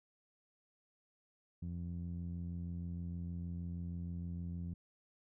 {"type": "tone with low-pass filter", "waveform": "sawtooth", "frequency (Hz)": 86.4, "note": "F2", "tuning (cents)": -18, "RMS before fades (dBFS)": -42, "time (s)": [1.62, 4.74], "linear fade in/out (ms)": 5, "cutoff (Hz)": 180, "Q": 2.3, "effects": []}